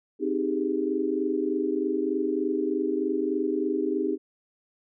sine chord, Ab major seventh, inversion first, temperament equal, 261.6 / 311.1 / 392 / 415.3 Hz, C4 / Eb4 / G4 / Ab4, 0 / 0 / 0 / 0 cents, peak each -31 / -28 / -28 / -32 dBFS, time 0.19-4.18 s, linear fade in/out 50 ms, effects none

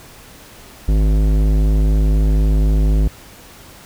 sine tone with tanh clipping, 52 Hz, G#1, 3 cents sharp, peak -13 dBFS, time 0.88-3.08 s, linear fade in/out 5 ms, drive 16 dB, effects pink hiss -41 dBFS RMS until 3.85 s

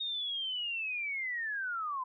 sine linear sweep, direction down, 3729 to 996 Hz, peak -33 dBFS, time 0-2.04 s, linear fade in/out 10 ms, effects none

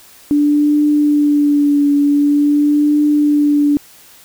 sine tone with vibrato, 291.7 Hz, D4, 12 cents flat, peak -9 dBFS, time 0.31-3.77 s, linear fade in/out 0 ms, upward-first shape triangle, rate 0.46 Hz, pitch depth 31 cents each way, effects white hiss -43 dBFS RMS until 4.24 s

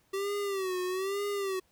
square tone with vibrato, 385.1 Hz, G4, 31 cents flat, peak -31 dBFS, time 0.13-1.6 s, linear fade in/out 10 ms, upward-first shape sine, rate 1.1 Hz, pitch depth 100 cents each way, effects pink hiss -69 dBFS RMS until 1.71 s

